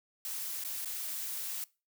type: noise with dropouts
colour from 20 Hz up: blue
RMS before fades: -38 dBFS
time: 0.25-1.64 s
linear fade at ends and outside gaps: 1 ms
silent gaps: 0.639-0.648 / 0.848-0.857 s
effects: noise-tail reverb RT60 0.3 s tail -22 dB re dry